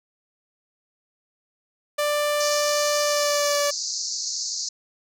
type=tone with pitch glide; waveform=sawtooth; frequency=590 to 577.9 Hz; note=D5 to D5; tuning=+8 to -28 cents; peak=-17 dBFS; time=1.98-3.71 s; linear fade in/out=10 ms; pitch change=-36 cents; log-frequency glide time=3.03-3.6 s
type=band-pass noise; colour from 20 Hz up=white; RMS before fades=-29 dBFS; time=2.4-4.69 s; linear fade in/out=5 ms; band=4300 to 6900 Hz; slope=96 dB/octave
effects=none